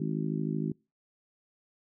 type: harmonic tone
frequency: 53 Hz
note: G#1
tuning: 36 cents sharp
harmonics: 3 / 4 / 5 / 6 / 7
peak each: -32 / -34 / -36 / -38 / -39 dBFS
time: 0-0.72 s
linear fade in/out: 5 ms
effects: noise-tail reverb RT60 0.3 s tail -26 dB re dry